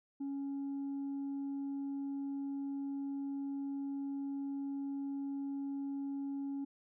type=tone with tanh clipping; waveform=sine; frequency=277.7 Hz; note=C#4; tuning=3 cents sharp; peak=-37 dBFS; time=0.2-6.65 s; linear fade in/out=10 ms; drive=1 dB; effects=none